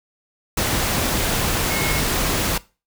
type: tone in noise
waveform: sine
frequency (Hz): 2173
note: C#7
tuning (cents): -35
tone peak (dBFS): -26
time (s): 1.7-2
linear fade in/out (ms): 5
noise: pink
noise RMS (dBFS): -21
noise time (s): 0.57-2.58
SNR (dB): -8
effects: noise-tail reverb RT60 0.3 s tail -20 dB re dry